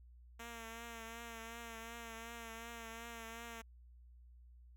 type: tone with vibrato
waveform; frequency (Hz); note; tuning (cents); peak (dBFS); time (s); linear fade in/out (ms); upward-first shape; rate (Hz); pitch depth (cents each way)
5% pulse; 230; A#3; -23; -36; 0.39-3.62; 10; triangle; 2.7; 41
effects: added 60 Hz sine -57 dBFS peak until 4.76 s